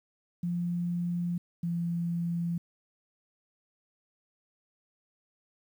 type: tone pair in turn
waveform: sine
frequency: 174.1 / 170.71 Hz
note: F3 / F3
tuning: -5 / -39 cents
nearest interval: unison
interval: 34 cents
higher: first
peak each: -28 dBFS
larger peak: neither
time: 0.43-1.38 / 1.63-2.58 s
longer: neither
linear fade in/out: 5 ms
effects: 10-bit